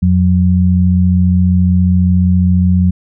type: tone pair together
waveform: sine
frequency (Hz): 87.31 / 181.93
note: F2 / F#3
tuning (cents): 0 / -29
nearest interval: octave + minor second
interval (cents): 1271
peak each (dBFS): -10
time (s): 0.02-2.91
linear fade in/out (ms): 10
effects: none